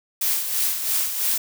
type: noise with tremolo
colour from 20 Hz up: blue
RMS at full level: -21 dBFS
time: 0.21-1.38 s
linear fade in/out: 5 ms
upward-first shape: sine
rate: 3 Hz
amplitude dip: 55%
effects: none